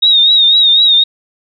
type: tone with vibrato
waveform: sine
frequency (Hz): 3743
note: A#7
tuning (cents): +6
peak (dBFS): -5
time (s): 0.02-1.04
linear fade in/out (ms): 10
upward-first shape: triangle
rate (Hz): 4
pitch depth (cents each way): 79
effects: none